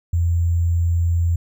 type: tone with sample-and-hold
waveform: sine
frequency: 85 Hz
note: F2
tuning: 46 cents flat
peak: -15 dBFS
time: 0.13-1.36 s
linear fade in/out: 5 ms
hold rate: 7350 Hz
effects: none